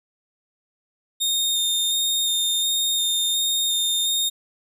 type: tone with vibrato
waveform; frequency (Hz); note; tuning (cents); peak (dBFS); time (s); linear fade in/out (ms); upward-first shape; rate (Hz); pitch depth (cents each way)
sawtooth; 3665; A#7; -30; -17; 1.2-4.3; 20; square; 1.4; 10
effects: none